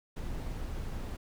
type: noise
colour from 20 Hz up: brown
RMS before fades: -37 dBFS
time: 0.16-1.17 s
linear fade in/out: 10 ms
effects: none